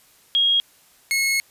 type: tone pair in turn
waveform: sine / sawtooth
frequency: 3272 / 2177 Hz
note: G#7 / C#7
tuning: -26 / -32 cents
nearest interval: perfect fifth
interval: 706 cents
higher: first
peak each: -15 dBFS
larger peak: neither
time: 0.35-0.6 / 1.11-1.4 s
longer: second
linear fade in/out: 0 ms
effects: white hiss -55 dBFS RMS until 1.5 s + resampled to 32000 Hz